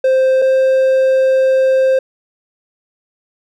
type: tone pair in turn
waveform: triangle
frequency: 523.3 / 526.2 Hz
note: C5 / C5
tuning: 0 / +10 cents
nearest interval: unison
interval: 10 cents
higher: second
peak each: -7 dBFS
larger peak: neither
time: 0.04-0.42 / 0.42-1.99 s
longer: second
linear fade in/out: 5 ms
effects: none